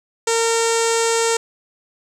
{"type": "tone with low-pass filter", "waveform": "sawtooth", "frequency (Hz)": 458.1, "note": "A#4", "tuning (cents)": -30, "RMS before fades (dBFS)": -18, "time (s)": [0.27, 1.37], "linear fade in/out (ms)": 5, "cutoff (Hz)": 7600, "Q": 4.5, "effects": ["8-bit"]}